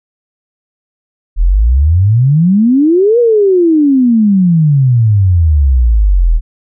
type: exponential two-way sweep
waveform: sine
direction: up then down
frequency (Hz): 37.87 to 488.5 to 37.87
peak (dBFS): -5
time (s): 1.36-6.41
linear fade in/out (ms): 50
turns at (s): 3.19
effects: none